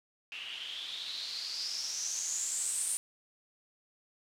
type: noise with low-pass filter sweep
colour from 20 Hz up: blue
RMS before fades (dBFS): -37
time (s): 0.32-2.97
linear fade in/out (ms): 0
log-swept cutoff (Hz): 2700 to 9200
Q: 8.1
effects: none